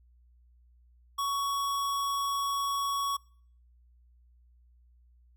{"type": "tone", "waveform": "square", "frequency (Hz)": 1118, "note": "C#6", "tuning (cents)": 14, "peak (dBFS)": -29, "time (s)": [1.18, 3.17], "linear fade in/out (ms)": 10, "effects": ["noise-tail reverb RT60 0.6 s tail -26 dB re dry", "added 60 Hz sine -58 dBFS peak until 5.36 s"]}